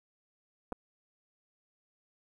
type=clicks; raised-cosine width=1 ms; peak=-24 dBFS; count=2; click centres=0.722 / 0.726 s; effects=10-bit